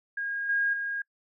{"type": "tone with level steps", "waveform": "sine", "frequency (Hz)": 1629, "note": "G#6", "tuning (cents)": -34, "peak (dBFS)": [-29, -23, -29], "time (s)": [0.17, 1.02], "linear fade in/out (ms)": 5, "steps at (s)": [0.49, 0.73], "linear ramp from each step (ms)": 5, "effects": ["noise-tail reverb RT60 0.1 s tail -25 dB re dry"]}